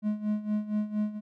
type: tone with tremolo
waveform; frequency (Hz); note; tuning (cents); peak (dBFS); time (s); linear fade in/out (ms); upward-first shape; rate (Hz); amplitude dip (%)
triangle; 211.1; G#3; +29; -22; 0.02-1.21; 50; sine; 4.3; 80
effects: none